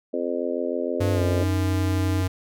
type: harmonic tone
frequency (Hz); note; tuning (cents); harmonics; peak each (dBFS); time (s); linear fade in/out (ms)
86.5; F2; -16; 3 / 4 / 5 / 6 / 7; -30 / -30 / -30 / -30 / -30; 0.13-1.44; 10
type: tone with pitch glide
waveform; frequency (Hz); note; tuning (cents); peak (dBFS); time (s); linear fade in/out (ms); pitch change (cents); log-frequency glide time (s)
square; 98 to 92.77; G2 to F#2; 0 to +5; -22; 1-2.28; 10; -95; 1.12-1.22
type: tone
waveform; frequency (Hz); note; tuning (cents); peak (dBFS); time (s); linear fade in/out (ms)
sine; 310; D#4; -6; -27; 1.41-2.22; 5
effects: none